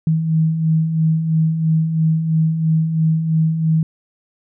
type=beating tone pair; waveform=sine; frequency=157.4 / 160.4 Hz; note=D#3 / E3; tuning=+20 / -47 cents; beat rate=3 Hz; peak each=-23 / -14 dBFS; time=0.07-3.83 s; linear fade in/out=2 ms; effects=none